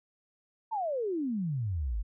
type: exponential sweep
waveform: sine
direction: down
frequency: 931 to 46.25 Hz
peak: -29 dBFS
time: 0.71-2.03 s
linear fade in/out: 20 ms
effects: none